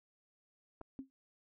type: clicks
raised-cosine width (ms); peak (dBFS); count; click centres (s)
1; -40 / -33; 2; 0.811 / 0.814
type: tone with exponential decay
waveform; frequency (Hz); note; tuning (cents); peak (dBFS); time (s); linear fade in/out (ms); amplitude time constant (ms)
sine; 267.2; C4; +36; -37; 0.99-1.1; 0; 22
effects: none